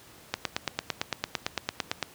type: click train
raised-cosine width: 0.2 ms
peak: -9 dBFS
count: 16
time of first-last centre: 0.34-2.027 s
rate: 8.89 Hz
effects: pink hiss -52 dBFS RMS until 2.14 s + high-pass 80 Hz 12 dB/octave